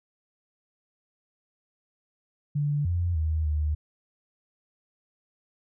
sine tone with pitch steps, 145.9 / 87.3 / 78.8 / 75.7 Hz, D3 / F2 / D#2 / D#2, -11 / 0 / +23 / -47 cents, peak -23 dBFS, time 2.55-3.75 s, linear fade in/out 10 ms, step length 300 ms, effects none

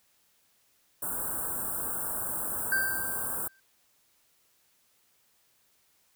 white band-stop noise, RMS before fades -33 dBFS, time 1.02-3.48 s, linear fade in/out 5 ms, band 1600 to 7900 Hz, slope 96 dB/octave
triangle tone with exponential decay, 1568 Hz, G6, in tune, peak -21 dBFS, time 2.72-3.6 s, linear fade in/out 2 ms, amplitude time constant 190 ms
effects white hiss -68 dBFS RMS until 6.15 s

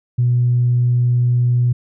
sine tone, 122.2 Hz, B2, 18 cents flat, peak -11 dBFS, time 0.18-1.73 s, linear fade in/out 10 ms, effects tanh soft clip ceiling -7 dBFS

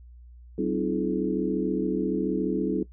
sine tone cluster, 190.2 / 261 / 307.7 / 342.1 / 426.8 Hz, F#3 / C4 / D#4 / F4 / G#4, +48 / -4 / -19 / -36 / +47 cents, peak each -30 dBFS, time 0.58-2.83 s, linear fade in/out 5 ms, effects noise-tail reverb RT60 0.1 s tail -18 dB re dry + added 60 Hz sine -45 dBFS peak until 2.92 s

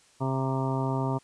harmonic tone with a mistuned harmonic, 133 Hz, C3, 29 cents sharp, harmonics 1 / 2 / 3 / 4 / 5 / 6 / 7 / 8 / 9, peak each -28 / -32 / -35 / -41 / -36 / -43 / -34 / -45 / -40 dBFS, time 0.2-1.19 s, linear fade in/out 20 ms, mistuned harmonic 9, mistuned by -21 cents, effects white hiss -60 dBFS RMS until 1.23 s + resampled to 22050 Hz

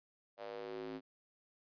square tone with high-pass filter sweep, 53.6 Hz, A1, 45 cents flat, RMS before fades -45 dBFS, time 0.37-1.01 s, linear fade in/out 50 ms, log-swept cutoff 600 to 280 Hz, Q 4.1, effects resampled to 11025 Hz

